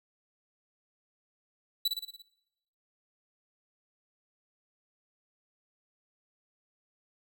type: tone with echo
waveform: 45% pulse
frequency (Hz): 3951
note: B7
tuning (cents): 0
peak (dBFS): -25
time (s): 1.85-1.88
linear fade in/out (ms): 5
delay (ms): 57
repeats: 6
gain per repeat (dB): -4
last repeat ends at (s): 2.222
effects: noise-tail reverb RT60 0.8 s tail -19 dB re dry